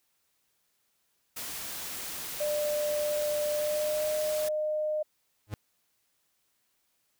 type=noise; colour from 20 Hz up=white; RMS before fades=-38 dBFS; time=1.36-4.49 s; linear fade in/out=10 ms
type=tone with pitch glide; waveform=sine; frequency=596 to 611.7 Hz; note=D5 to D#5; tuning=+25 to -30 cents; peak=-27 dBFS; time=2.4-5.03 s; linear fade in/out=10 ms; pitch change=+45 cents; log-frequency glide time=3.49-4.08 s
type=tone with exponential growth; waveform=45% pulse; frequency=104.6 Hz; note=G#2; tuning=13 cents sharp; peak=-29 dBFS; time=5.47-5.54 s; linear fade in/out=0 ms; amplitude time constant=15 ms
effects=white hiss -74 dBFS RMS until 7.19 s